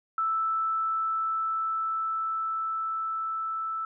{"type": "tone with level ramp", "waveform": "sine", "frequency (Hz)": 1318.5, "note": "E6", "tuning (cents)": 0, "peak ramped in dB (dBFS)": [-24, -29], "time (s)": [0.18, 3.85], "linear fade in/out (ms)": 2, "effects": []}